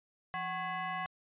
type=tone with frequency modulation; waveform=sine; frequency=171.6 Hz; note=F3; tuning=30 cents flat; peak=-34 dBFS; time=0.34-1.06 s; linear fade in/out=0 ms; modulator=921 Hz; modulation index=2; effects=resampled to 8000 Hz